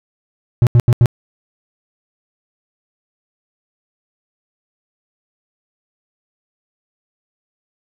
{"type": "tone bursts", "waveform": "triangle", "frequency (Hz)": 119.6, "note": "A#2", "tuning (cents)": 45, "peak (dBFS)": -4, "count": 4, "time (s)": [0.62, 1.058], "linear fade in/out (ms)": 0, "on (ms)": 48, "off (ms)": 82, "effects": []}